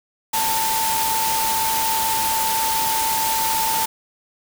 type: tone in noise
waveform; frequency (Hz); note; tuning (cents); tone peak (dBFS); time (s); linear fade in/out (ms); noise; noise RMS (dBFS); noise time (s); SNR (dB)
sine; 892; A5; +23; -21; 0.33-3.86; 10; white; -23; 0.33-3.86; -1
effects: none